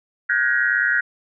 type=tone cluster; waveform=sine; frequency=1438 / 1536 / 1666 / 1893 Hz; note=F#6 / G6 / G#6 / A#6; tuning=-50 / -36 / +5 / +26 cents; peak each=-22 dBFS; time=0.29-1.01 s; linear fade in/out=10 ms; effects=none